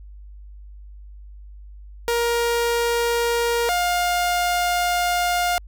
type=tone pair in turn; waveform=sawtooth; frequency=470.8 / 707.4 Hz; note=A#4 / F5; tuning=+17 / +22 cents; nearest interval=perfect fifth; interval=705 cents; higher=second; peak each=-15 dBFS; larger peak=neither; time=2.08-3.69 / 3.69-5.58 s; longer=second; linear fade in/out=0 ms; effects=added 50 Hz sine -38 dBFS peak until 5.67 s